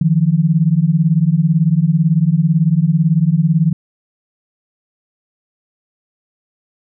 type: beating tone pair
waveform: sine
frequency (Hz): 153.3 / 171.3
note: D#3 / F3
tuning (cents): -25 / -33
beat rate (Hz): 18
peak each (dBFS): -13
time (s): 0.01-3.73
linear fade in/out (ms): 5
effects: none